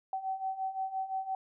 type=beating tone pair; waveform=sine; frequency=761 / 766.8 Hz; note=F#5 / G5; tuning=+48 / -38 cents; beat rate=5.8 Hz; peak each=-38 / -34 dBFS; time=0.13-1.35 s; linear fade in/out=2 ms; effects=none